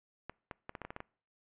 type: clicks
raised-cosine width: 0.5 ms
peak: -26 dBFS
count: 9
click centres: 0.296 / 0.512 / 0.694 / 0.752 / 0.817 / 0.85 / 0.905 / 0.964 / 1.004 s
effects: noise-tail reverb RT60 0.5 s tail -25 dB re dry + resampled to 8000 Hz